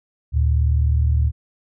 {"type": "tone pair together", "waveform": "sine", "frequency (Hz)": [74.33, 114], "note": ["D2", "A#2"], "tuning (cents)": [21, -38], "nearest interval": "perfect fifth", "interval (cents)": 741, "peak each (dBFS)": [-15, -21], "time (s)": [0.32, 1.32], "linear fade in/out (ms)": 50, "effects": []}